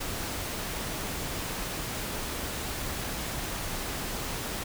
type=noise; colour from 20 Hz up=pink; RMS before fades=-34 dBFS; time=0-4.64 s; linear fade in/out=10 ms; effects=none